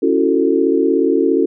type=chord; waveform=sine; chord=F# minor seventh; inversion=second; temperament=just; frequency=277.5 / 333 / 370 / 444 Hz; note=C#4 / E4 / F#4 / A4; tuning=+2 / +18 / 0 / +16 cents; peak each=-17 dBFS; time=0.02-1.46 s; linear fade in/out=10 ms; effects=none